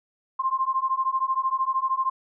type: beating tone pair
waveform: sine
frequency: 1049 / 1062 Hz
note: C6 / C6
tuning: +4 / +25 cents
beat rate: 13 Hz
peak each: -25 dBFS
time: 0.39-2.1 s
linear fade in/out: 10 ms
effects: none